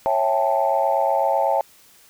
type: chord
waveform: sine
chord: A dominant seventh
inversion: first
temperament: just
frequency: 550 / 660 / 792 / 880 Hz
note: C#5 / E5 / G5 / A5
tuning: -14 / +2 / +18 / 0 cents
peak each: -22 dBFS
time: 0.06-1.61 s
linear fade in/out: 0 ms
effects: tanh soft clip ceiling -7 dBFS + white hiss -52 dBFS RMS until 2.09 s